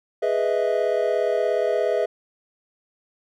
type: chord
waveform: triangle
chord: E major seventh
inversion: first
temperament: equal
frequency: 415.3 / 493.9 / 622.3 / 659.3 Hz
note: G#4 / B4 / D#5 / E5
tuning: 0 / 0 / 0 / 0 cents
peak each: -23 dBFS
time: 0.22-2.06 s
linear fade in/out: 10 ms
effects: none